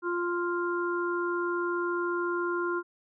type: harmonic tone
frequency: 349.2 Hz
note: F4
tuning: in tune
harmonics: 1 / 3 / 4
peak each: -29 / -34 / -33 dBFS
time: 0.02-2.83 s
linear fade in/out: 50 ms
effects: none